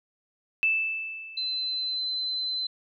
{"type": "tone with exponential decay", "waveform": "sine", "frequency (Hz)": 2637, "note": "E7", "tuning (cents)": 0, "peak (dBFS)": -19, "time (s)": [0.63, 1.97], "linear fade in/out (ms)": 0, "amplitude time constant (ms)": 290}
{"type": "tone", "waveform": "sine", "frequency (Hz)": 4055, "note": "B7", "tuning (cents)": 45, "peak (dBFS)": -27, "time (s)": [1.37, 2.67], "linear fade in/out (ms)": 5}
{"effects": []}